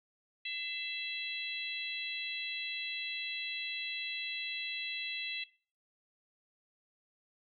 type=harmonic tone with a mistuned harmonic; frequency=664 Hz; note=E5; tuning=12 cents sharp; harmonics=3 / 4 / 5 / 6; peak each=-44 / -39 / -43 / -44 dBFS; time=0.45-5.44 s; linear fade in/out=5 ms; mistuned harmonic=3; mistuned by=+36 cents; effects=noise-tail reverb RT60 0.4 s tail -18 dB re dry